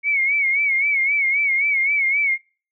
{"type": "tone with vibrato", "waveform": "sine", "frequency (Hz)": 2217, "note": "C#7", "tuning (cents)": 0, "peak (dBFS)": -16, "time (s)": [0.03, 2.38], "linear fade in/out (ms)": 50, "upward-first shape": "sine", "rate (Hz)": 3.8, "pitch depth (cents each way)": 85, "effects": ["noise-tail reverb RT60 0.4 s tail -26 dB re dry"]}